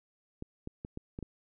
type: clicks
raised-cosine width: 3 ms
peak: -26 dBFS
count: 6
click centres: 0.424 / 0.674 / 0.849 / 0.974 / 1.189 / 1.227 s
effects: none